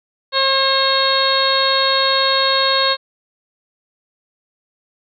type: harmonic tone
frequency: 538 Hz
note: C5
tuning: 48 cents sharp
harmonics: 1 / 2 / 3 / 4 / 5 / 6 / 7 / 8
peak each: -20 / -19 / -22 / -28 / -29 / -27 / -20 / -19 dBFS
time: 0.32-2.97 s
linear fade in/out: 50 ms
effects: none